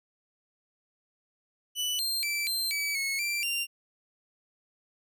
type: tone with pitch steps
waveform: sawtooth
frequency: 2975 / 4178 / 2330 / 4139 / 2292 / 2188 / 2355 / 2780 Hz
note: F#7 / C8 / D7 / C8 / D7 / C#7 / D7 / F7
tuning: +9 / -3 / -14 / -20 / -43 / -23 / +4 / -9 cents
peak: -25 dBFS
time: 1.75-3.67 s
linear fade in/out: 50 ms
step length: 240 ms
effects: none